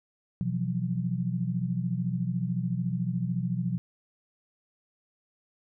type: tone cluster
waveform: sine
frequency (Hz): 125.7 / 169.7 / 183.5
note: B2 / F3 / F#3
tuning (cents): +31 / -49 / -14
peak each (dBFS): -31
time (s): 0.41-3.78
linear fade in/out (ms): 0
effects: none